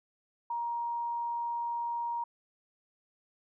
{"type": "tone", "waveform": "sine", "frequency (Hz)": 942, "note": "A#5", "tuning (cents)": 18, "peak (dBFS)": -31, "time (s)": [0.5, 2.24], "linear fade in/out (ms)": 5, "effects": []}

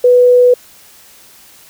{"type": "tone", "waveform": "sine", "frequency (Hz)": 493.9, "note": "B4", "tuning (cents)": 0, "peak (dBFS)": -4, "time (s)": [0.04, 0.54], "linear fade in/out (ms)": 5, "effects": ["white hiss -42 dBFS RMS until 1.69 s"]}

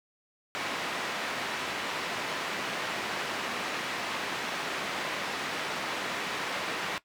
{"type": "band-pass noise", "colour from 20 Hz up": "white", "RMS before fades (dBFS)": -34, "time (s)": [0.55, 6.98], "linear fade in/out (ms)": 0, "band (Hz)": [190, 2500], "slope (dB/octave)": 12, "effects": ["noise-tail reverb RT60 0.1 s tail -17 dB re dry"]}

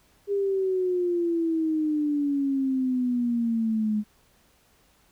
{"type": "exponential sweep", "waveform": "sine", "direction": "down", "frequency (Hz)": [405.9, 209.2], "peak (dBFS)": -22, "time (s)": [0.27, 4.04], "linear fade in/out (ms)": 50, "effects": ["pink hiss -62 dBFS RMS until 5.11 s"]}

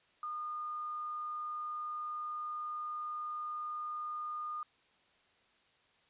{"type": "tone with quantisation", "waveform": "sine", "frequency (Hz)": 1220, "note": "D#6", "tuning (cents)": -34, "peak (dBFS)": -37, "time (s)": [0.23, 4.63], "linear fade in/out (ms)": 2, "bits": 10, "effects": ["white hiss -69 dBFS RMS until 6.09 s", "resampled to 8000 Hz"]}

